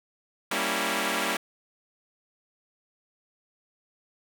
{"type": "chord", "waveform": "5% pulse", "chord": "G diminished seventh", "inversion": "none", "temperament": "equal", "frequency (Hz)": [196, 233.1, 277.2, 329.6], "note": ["G3", "Bb3", "Db4", "Fb4"], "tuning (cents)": [0, 0, 0, 0], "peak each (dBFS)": -20, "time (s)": [0.51, 1.37], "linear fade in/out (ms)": 5, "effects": []}